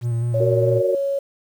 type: tone with vibrato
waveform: triangle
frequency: 117.9 Hz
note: A#2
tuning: 20 cents sharp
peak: -17 dBFS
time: 0.01-0.82 s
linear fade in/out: 50 ms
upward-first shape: square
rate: 4.8 Hz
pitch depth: 23 cents each way
type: tone with pitch glide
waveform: sine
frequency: 559 to 554.8 Hz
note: C#5 to C#5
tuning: +14 to +1 cents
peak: -19 dBFS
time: 0.34-1.19 s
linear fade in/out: 5 ms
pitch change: -13 cents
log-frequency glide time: 0.62-0.69 s
type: chord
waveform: sine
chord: Gb augmented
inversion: none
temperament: just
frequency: 370 / 462.5 / 578.1 Hz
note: Gb4 / Bb4 / D5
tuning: 0 / -14 / -27 cents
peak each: -22 / -23 / -27 dBFS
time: 0.4-0.95 s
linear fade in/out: 2 ms
effects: 8-bit